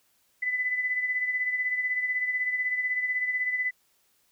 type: beating tone pair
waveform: sine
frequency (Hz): 2000 / 2016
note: B6 / B6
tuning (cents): +21 / +35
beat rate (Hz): 16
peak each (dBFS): -26 / -34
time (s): 0.42-3.71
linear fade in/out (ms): 10
effects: white hiss -68 dBFS RMS until 4.31 s